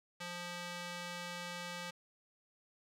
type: tone with band-pass filter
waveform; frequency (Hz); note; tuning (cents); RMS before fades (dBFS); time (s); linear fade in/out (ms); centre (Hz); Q
square; 175.6; F3; +10; -44; 0.2-1.91; 10; 3100; 0.56
effects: none